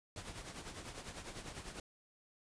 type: noise with tremolo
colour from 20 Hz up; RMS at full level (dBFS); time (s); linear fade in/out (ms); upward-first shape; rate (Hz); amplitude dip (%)
pink; -45; 0.16-1.8; 2; triangle; 10; 70
effects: resampled to 22050 Hz